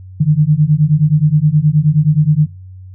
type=beating tone pair; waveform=sine; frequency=146.8 / 156.3 Hz; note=D3 / D#3; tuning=0 / +8 cents; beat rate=9.5 Hz; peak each=-11 dBFS; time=0.2-2.47 s; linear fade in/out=10 ms; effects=noise-tail reverb RT60 0.4 s tail -25 dB re dry + added 93 Hz sine -31 dBFS peak until 2.94 s